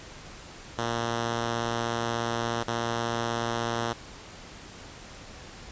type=tone with dropouts; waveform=5% pulse; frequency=116.6 Hz; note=A#2; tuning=1 cent sharp; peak=-16 dBFS; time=0.78-3.93 s; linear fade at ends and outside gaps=5 ms; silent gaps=2.634-2.676 s; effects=pink hiss -45 dBFS RMS until 5.71 s + resampled to 16000 Hz